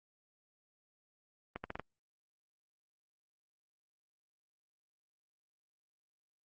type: accelerating click train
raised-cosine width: 0.5 ms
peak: -24 dBFS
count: 5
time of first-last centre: 1.56-1.796 s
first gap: 80 ms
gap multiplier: 0.8
effects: Opus 24 kbps